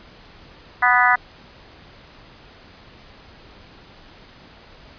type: harmonic tone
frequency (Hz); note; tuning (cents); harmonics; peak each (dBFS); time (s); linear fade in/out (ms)
246.9; B3; 0; 3 / 4 / 5 / 6 / 7 / 8; -20 / -20 / -20 / -20 / -20 / -20; 0.82-1.16; 10
effects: pink hiss -46 dBFS RMS until 4.98 s + resampled to 11025 Hz